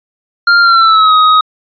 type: tone with pitch glide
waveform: square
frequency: 1397 to 1259 Hz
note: F6 to D#6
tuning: 0 to +20 cents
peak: -5 dBFS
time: 0.47-1.41 s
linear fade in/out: 5 ms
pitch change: -180 cents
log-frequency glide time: 0.61-1.14 s
effects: resampled to 11025 Hz